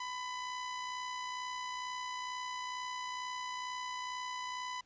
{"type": "tone with amplitude modulation", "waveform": "sawtooth", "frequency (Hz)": 1000, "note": "B5", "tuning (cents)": 21, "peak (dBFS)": -33, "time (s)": [0, 4.81], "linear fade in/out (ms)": 5, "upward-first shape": "sine", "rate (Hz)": 62.2, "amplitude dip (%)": 35, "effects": ["pink hiss -71 dBFS RMS until 4.85 s", "resampled to 16000 Hz"]}